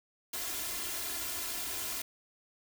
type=noise with comb filter; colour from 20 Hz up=white; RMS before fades=-37 dBFS; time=0.33-2.02 s; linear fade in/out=5 ms; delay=2.9 ms; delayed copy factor=+0.85; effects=none